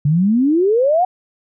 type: exponential sweep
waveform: sine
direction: up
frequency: 140 to 755 Hz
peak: -11 dBFS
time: 0.05-1.05 s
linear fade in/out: 5 ms
effects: none